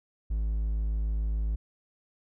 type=tone; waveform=triangle; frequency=53.5 Hz; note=A1; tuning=48 cents flat; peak=-24 dBFS; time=0.3-1.56 s; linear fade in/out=10 ms; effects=none